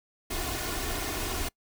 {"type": "noise with comb filter", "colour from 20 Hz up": "pink", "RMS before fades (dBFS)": -32, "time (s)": [0.3, 1.49], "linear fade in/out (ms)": 10, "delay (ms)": 2.8, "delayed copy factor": 0.6, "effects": ["noise-tail reverb RT60 0.1 s tail -25 dB re dry"]}